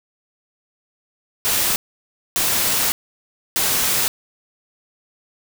white noise bursts at uneven times, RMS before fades -19 dBFS, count 3, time 1.45-1.76 / 2.36-2.92 / 3.56-4.08 s, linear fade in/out 0 ms, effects none

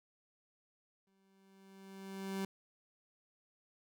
30% pulse tone with exponential growth, 193.5 Hz, G3, 22 cents flat, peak -33 dBFS, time 1.07-2.45 s, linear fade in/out 2 ms, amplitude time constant 300 ms, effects none

